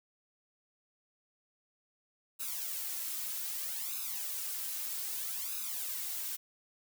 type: noise with flanger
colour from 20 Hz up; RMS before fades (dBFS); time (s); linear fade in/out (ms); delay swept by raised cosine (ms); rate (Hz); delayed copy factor
blue; -38; 2.39-6.37; 20; 0.77 to 3.27; 0.63; +0.9
effects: none